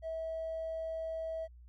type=tone; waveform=triangle; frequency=648 Hz; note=E5; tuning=30 cents flat; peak=-32 dBFS; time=0.02-1.48 s; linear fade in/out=50 ms; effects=tanh soft clip ceiling -33 dBFS + added 60 Hz sine -52 dBFS peak until 1.68 s